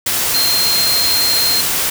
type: tone in noise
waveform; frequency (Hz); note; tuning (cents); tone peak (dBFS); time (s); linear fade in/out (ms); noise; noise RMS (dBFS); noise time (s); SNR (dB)
sine; 4186; C8; 0; -14; 0.34-1.61; 5; white; -17; 0.06-1.9; 0
effects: none